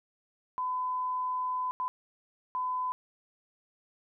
sine tone bursts at uneven times, 1009 Hz, B5, 37 cents sharp, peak -29 dBFS, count 3, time 0.58-1.71 / 1.8-1.88 / 2.55-2.92 s, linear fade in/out 0 ms, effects none

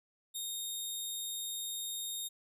15% pulse tone, 3700 Hz, A#7, 14 cents flat, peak -30 dBFS, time 0.34-2.29 s, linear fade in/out 20 ms, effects none

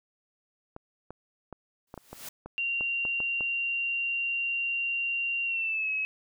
clicks, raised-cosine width 1 ms, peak -26 dBFS, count 11, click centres 0.764 / 1.106 / 1.527 / 1.941 / 1.977 / 2.13 / 2.46 / 2.809 / 3.052 / 3.203 / 3.408 s
white noise with exponential growth, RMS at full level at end -38 dBFS, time 1.87-2.29 s, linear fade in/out 5 ms, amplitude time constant 90 ms
sine tone with pitch glide, 2765 to 2565 Hz, F7 to E7, -18 to -48 cents, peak -27 dBFS, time 2.58-6.05 s, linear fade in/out 0 ms, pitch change -130 cents, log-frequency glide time 5.45-5.9 s
effects none

